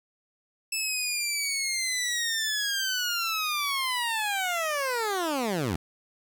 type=linear sweep; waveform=15% pulse; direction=down; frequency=2637 to 73.5 Hz; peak=-20 dBFS; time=0.72-5.76 s; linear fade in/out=5 ms; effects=10-bit